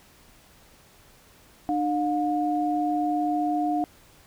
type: tone pair together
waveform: sine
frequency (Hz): 301.1 / 716.1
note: D4 / F5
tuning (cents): +43 / +43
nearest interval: octave + minor third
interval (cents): 1500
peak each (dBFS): -25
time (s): 1.69-3.84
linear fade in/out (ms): 0
effects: pink hiss -55 dBFS RMS until 4.26 s